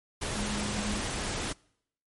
sine tone in noise, 207.7 Hz, G#3, in tune, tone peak -34 dBFS, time 0.36-1.01 s, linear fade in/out 10 ms, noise pink, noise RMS -33 dBFS, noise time 0.21-1.53 s, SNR -4 dB, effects noise-tail reverb RT60 0.7 s tail -25 dB re dry + MP3 48 kbps

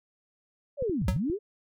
sine linear two-way sweep, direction down then up, 602 to 49 to 441.7 Hz, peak -26 dBFS, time 0.77-1.39 s, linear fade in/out 50 ms, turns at 1.09 s
clicks, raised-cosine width 5 ms, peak -25 dBFS, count 6, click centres 0.824 / 0.896 / 1.017 / 1.091 / 1.164 / 1.299 s
square tone with exponential decay, 185 Hz, F#3, in tune, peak -23 dBFS, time 1.08-1.2 s, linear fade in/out 2 ms, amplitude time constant 25 ms
effects none

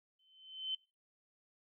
sine tone with exponential growth, 3068 Hz, G7, 38 cents flat, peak -33 dBFS, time 0.19-0.75 s, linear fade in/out 5 ms, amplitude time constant 120 ms, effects noise-tail reverb RT60 0.3 s tail -21 dB re dry

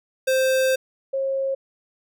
square / sine tone pair in turn, 523.3 / 539.9 Hz, C5 / C#5, 0 / -46 cents, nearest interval minor second, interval 54 cents, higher second, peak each -18 / -21 dBFS, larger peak first, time 0.27-0.76 / 1.13-1.55 s, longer first, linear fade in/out 10 ms, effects none

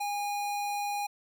square tone, 818 Hz, G#5, 26 cents flat, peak -31 dBFS, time 0-1.07 s, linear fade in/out 10 ms, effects none

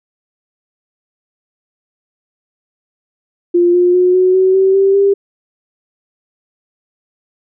sine tone with pitch steps, 349.2 / 355.7 / 362.4 / 369.1 / 376 / 383 / 390.2 / 397.4 Hz, F4 / F4 / F#4 / F#4 / F#4 / G4 / G4 / G4, 0 / +32 / -36 / -4 / +28 / -40 / -8 / +24 cents, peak -7 dBFS, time 3.54-5.14 s, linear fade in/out 10 ms, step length 200 ms, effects none

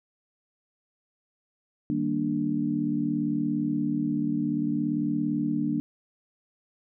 sine chord, Eb major seventh, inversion none, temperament equal, 155.56 / 196 / 233.1 / 293.7 Hz, Eb3 / G3 / Bb3 / D4, 0 / 0 / 0 / 0 cents, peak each -33 / -33 / -29 / -27 dBFS, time 1.9-5.8 s, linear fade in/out 0 ms, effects none

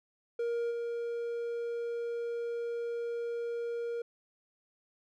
triangle tone with level steps, 470 Hz, A#4, 14 cents sharp, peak -28 / -31 dBFS, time 0.39-4.02 s, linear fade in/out 5 ms, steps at 0.7 s, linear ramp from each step 20 ms, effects none

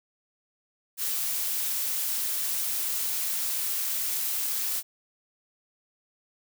blue noise, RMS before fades -29 dBFS, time 0.97-4.83 s, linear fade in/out 50 ms, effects none

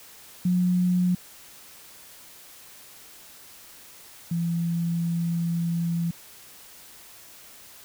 sine tone pair in turn, 180 / 169.11 Hz, F#3 / E3, -47 / +45 cents, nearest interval minor second, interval 108 cents, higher first, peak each -19 / -23 dBFS, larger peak first, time 0.45-1.15 / 4.31-6.11 s, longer second, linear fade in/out 5 ms, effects white hiss -48 dBFS RMS until 7.84 s

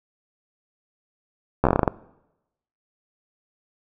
slowing click train, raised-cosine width 1 ms, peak -3 dBFS, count 10, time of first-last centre 1.64-1.878 s, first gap 13 ms, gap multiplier 1.17, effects noise-tail reverb RT60 0.9 s tail -21 dB re dry

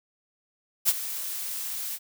blue noise with ADSR envelope, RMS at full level -19 dBFS, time 0.85-1.99 s, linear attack 36 ms, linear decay 39 ms, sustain -14 dB, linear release 46 ms, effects none

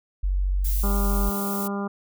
sine tone, 47 Hz, F#1, 28 cents sharp, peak -20 dBFS, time 0.23-1.3 s, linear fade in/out 10 ms
violet noise, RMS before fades -32 dBFS, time 0.64-1.68 s, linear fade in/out 10 ms
harmonic tone, 200 Hz, G3, 35 cents sharp, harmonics 1 / 2 / 3 / 4 / 5 / 6 / 7, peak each -27 / -33 / -38 / -37 / -39 / -36 / -41 dBFS, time 0.83-1.88 s, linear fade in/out 10 ms
effects none

